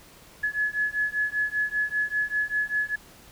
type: beating tone pair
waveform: sine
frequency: 1700 / 1705.1 Hz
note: G#6 / G#6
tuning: +40 / +45 cents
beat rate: 5.1 Hz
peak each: -27 dBFS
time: 0.43-2.96 s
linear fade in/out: 10 ms
effects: pink hiss -51 dBFS RMS until 3.31 s